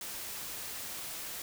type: noise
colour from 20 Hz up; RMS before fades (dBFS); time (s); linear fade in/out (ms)
white; -41; 0.01-1.42; 2
effects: none